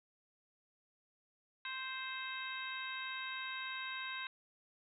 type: harmonic tone with a mistuned harmonic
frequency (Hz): 523.3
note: C5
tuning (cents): 0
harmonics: 2 / 3 / 4 / 5 / 6 / 7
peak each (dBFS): -47 / -45 / -48 / -47 / -54 / -47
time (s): 1.65-4.27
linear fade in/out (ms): 2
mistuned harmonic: 7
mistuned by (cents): +54
effects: none